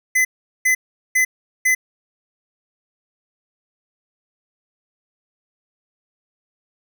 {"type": "tone bursts", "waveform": "square", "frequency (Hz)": 2023, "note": "B6", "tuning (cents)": 41, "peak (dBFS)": -14, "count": 4, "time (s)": [0.15, 1.75], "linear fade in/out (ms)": 10, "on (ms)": 100, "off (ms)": 400, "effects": []}